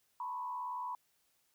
sine tone with frequency modulation, 987.8 Hz, B5, in tune, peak -37 dBFS, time 0.2-0.95 s, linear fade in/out 2 ms, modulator 78.3 Hz, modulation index 0.77, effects white hiss -75 dBFS RMS until 1.54 s

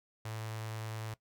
sawtooth tone with notch filter, 110 Hz, A2, in tune, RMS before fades -41 dBFS, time 0.25-1.14 s, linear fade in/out 5 ms, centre 250 Hz, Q 0.79, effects noise-tail reverb RT60 0.1 s tail -18 dB re dry

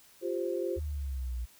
sine chord, F suspended second, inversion none, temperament just, 349.2 / 392.9 / 523.8 Hz, F4 / G4 / C5, 0 / +4 / +2 cents, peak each -33 / -35 / -35 dBFS, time 0.21-0.8 s, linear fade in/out 50 ms
sine exponential sweep, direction down, 77.78 to 58.27 Hz, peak -32 dBFS, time 0.76-1.46 s, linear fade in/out 20 ms
effects white hiss -59 dBFS RMS until 1.59 s

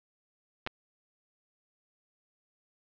clicks, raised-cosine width 0.3 ms, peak -18 dBFS, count 2, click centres 0.665 / 0.673 s, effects low-pass 5000 Hz 12 dB/octave

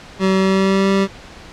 25% pulse tone with pitch glide, 190.5 to 195.18 Hz, G3 to G3, -49 to -7 cents, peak -9 dBFS, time 0.19-1.08 s, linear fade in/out 50 ms, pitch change +42 cents, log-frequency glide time 0.37-0.9 s, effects pink hiss -38 dBFS RMS until 1.52 s + low-pass 5000 Hz 12 dB/octave

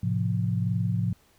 sine chord, F major, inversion first, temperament just, 109.13 / 130.96 / 174.61 Hz, A2 / C3 / F3, -14 / +2 / 0 cents, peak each -26 / -30 / -28 dBFS, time 0.03-1.13 s, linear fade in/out 5 ms, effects pink hiss -62 dBFS RMS until 1.38 s

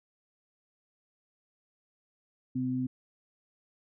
sine tone pair together, 127.85 / 255.7 Hz, C3 / C4, -40 / -40 cents, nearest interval octave, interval 1200 cents, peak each -35 / -29 dBFS, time 2.55-2.87 s, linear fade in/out 10 ms, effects none

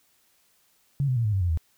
sine tone with pitch steps, 140 / 127.64 / 116.37 / 106.1 / 96.73 / 88.19 / 80.41 Hz, C#3 / C3 / A#2 / G#2 / G2 / F2 / E2, +18 / -43 / -3 / +38 / -23 / +17 / -42 cents, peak -21 dBFS, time 1-1.574 s, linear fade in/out 0 ms, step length 82 ms, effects white hiss -65 dBFS RMS until 1.77 s

